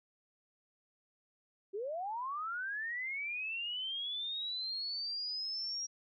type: linear sweep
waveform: sine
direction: up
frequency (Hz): 370.9 to 5680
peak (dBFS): -36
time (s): 1.73-5.87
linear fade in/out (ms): 20
effects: none